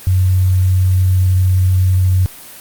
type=tone; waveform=sine; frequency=92.5 Hz; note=F#2; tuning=in tune; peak=-9 dBFS; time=0.07-2.26 s; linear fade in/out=0 ms; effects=white hiss -35 dBFS RMS until 2.6 s + Opus 32 kbps

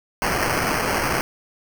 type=noise with sample-and-hold; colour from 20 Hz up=white; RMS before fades=-22 dBFS; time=0.22-1.21 s; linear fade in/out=0 ms; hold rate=3675 Hz; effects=none

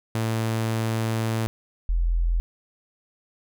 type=tone pair in turn; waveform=sawtooth / sine; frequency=112.5 / 42.42 Hz; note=A2 / F1; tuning=+39 / -50 cents; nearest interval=octave + perfect fourth; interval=1689 cents; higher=first; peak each=-19 dBFS; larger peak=neither; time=0.15-1.47 / 1.89-2.4 s; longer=first; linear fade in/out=0 ms; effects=none

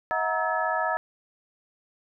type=tone cluster; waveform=sine; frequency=638 / 733 / 940 / 1297 / 1710 Hz; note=D#5 / F#5 / A#5 / E6 / A6; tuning=+43 / -16 / +14 / -28 / -50 cents; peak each=-30 dBFS; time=0.11-0.97 s; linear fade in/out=0 ms; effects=none

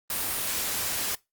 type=noise; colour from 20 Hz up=white; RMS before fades=-29 dBFS; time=0.1-1.15 s; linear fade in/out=2 ms; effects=noise-tail reverb RT60 0.2 s tail -21 dB re dry + Opus 32 kbps

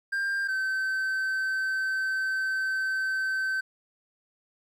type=tone pair in turn; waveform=triangle; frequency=1593 / 1541.4 Hz; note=G6 / G6; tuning=+27 / -30 cents; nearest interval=minor second; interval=57 cents; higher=first; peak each=-24 dBFS; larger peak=neither; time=0.12-0.48 / 0.48-3.61 s; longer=second; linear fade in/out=10 ms; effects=11-bit

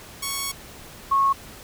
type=tone pair in turn; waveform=5% pulse / sine; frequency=1108 / 1095.9 Hz; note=C#6 / C#6; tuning=-1 / -20 cents; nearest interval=unison; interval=19 cents; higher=first; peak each=-14 / -16 dBFS; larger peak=first; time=0.22-0.52 / 1.11-1.33 s; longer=first; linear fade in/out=10 ms; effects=pink hiss -43 dBFS RMS until 1.63 s

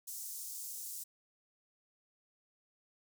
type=high-pass noise; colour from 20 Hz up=pink; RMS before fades=-44 dBFS; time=0.07-1.04 s; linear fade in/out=10 ms; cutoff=6400 Hz; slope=24 dB/octave; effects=none

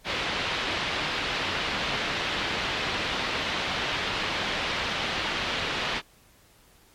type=low-pass noise; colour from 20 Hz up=white; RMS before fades=-29 dBFS; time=0.04-6.02 s; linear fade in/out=50 ms; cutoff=3700 Hz; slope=24 dB/octave; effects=pink hiss -58 dBFS RMS until 6.94 s + MP3 64 kbps

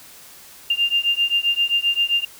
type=beating tone pair; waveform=sine; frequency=2794 / 2801.6 Hz; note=F7 / F7; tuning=0 / +5 cents; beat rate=7.6 Hz; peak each=-20 dBFS; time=0.7-2.25 s; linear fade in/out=5 ms; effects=white hiss -44 dBFS RMS until 2.39 s

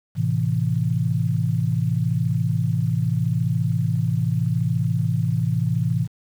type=chord; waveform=sine; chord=A minor; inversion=none; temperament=equal; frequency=110 / 130.81 / 164.81 Hz; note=A2 / C3 / E3; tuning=0 / 0 / 0 cents; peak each=-23 dBFS; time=0.15-6.08 s; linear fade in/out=50 ms; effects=8-bit

